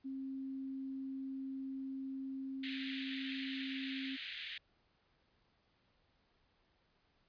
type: tone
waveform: sine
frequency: 267.6 Hz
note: C4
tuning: 39 cents sharp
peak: -40 dBFS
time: 0.04-4.17 s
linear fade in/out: 20 ms
type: band-pass noise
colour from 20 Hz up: white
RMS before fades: -46 dBFS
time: 2.63-4.58 s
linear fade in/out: 5 ms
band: 1700 to 3900 Hz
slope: 48 dB/octave
effects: pink hiss -75 dBFS RMS until 7.28 s + resampled to 11025 Hz